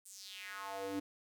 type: tone with high-pass filter sweep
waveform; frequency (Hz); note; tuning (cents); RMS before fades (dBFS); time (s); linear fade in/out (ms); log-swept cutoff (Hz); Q
square; 98; G2; 0; -44; 0.05-1; 10; 9100 to 270; 3.4
effects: none